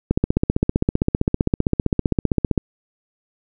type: click train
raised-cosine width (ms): 3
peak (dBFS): -3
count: 39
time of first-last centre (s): 0.11-2.578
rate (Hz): 15.4
effects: none